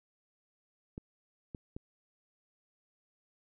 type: clicks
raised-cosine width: 3 ms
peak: -28 dBFS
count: 3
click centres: 0.979 / 1.548 / 1.765 s
effects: none